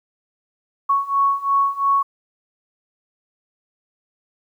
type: beating tone pair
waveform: sine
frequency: 1108 / 1110.9 Hz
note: C#6 / C#6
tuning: -1 / +3 cents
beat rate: 2.9 Hz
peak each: -20 / -18 dBFS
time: 0.89-2.03 s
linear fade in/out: 10 ms
effects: 9-bit